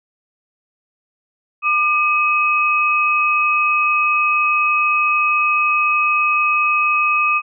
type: tone pair together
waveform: sine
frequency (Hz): 1201.6 / 2546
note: D6 / D#7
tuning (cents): +39 / +39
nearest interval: octave + minor second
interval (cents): 1300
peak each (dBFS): -16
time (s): 1.62-7.42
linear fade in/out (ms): 50
effects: none